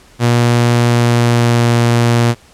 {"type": "tone with pitch glide", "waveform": "sawtooth", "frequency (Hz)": [119.6, 118.36], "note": ["A#2", "A#2"], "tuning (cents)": [45, 27], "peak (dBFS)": -5, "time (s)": [0.19, 2.35], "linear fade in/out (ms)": 50, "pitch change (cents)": -18, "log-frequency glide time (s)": [0.84, 1.76], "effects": ["pink hiss -45 dBFS RMS until 2.53 s", "low-pass 10000 Hz 12 dB/octave"]}